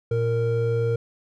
triangle tone pair together, 115.95 / 463.8 Hz, A#2 / A#4, -9 / -9 cents, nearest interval 2 octaves, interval 2400 cents, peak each -21 dBFS, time 0.11-0.96 s, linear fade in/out 5 ms, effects none

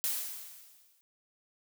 blue noise with exponential decay, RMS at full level -30 dBFS, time 0.04-1.01 s, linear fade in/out 0 ms, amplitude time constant 210 ms, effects none

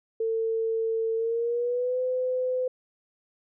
sine tone with pitch glide, 450 to 508 Hz, A4 to B4, +39 to +49 cents, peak -24 dBFS, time 0.2-2.68 s, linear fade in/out 5 ms, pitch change +210 cents, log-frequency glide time 1.16-2 s, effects none

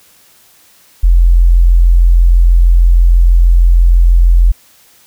sine tone, 43.13 Hz, F1, 21 cents flat, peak -3 dBFS, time 1.03-4.52 s, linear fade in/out 10 ms, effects white hiss -46 dBFS RMS until 5.06 s

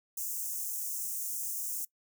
white high-pass noise, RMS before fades -36 dBFS, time 0.17-1.85 s, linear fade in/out 5 ms, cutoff 6100 Hz, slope 48 dB/octave, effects noise-tail reverb RT60 0.1 s tail -22 dB re dry

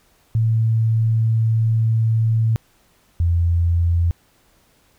sine tone pair in turn, 112.3 / 85.21 Hz, A2 / F2, +36 / -42 cents, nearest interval perfect fourth, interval 478 cents, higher first, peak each -14 dBFS, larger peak neither, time 0.35-2.56 / 3.2-4.11 s, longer first, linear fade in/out 0 ms, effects pink hiss -58 dBFS RMS until 4.98 s

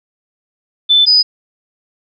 sine tone pair in turn, 3520 / 4978 Hz, A7 / D#8, 0 / 0 cents, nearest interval tritone, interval 600 cents, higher second, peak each -6 dBFS, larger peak neither, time 0.89-1.06 / 1.06-1.23 s, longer neither, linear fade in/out 20 ms, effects none

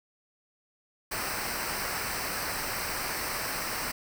pink noise with comb filter, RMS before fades -33 dBFS, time 1.11-3.92 s, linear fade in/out 10 ms, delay 0.29 ms, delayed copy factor -0.7, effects none

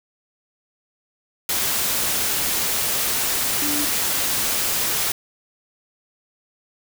sine tone in noise, 293.7 Hz, D4, in tune, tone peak -26 dBFS, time 3.62-3.85 s, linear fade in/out 2 ms, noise white, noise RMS -22 dBFS, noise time 1.49-5.12 s, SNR -7 dB, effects none

